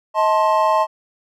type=chord; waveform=triangle; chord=A diminished; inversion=second; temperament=just; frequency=633.6 / 880 / 1056 Hz; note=Eb5 / A5 / C6; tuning=+31 / 0 / +16 cents; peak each=-16 dBFS; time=0.14-0.87 s; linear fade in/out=50 ms; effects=none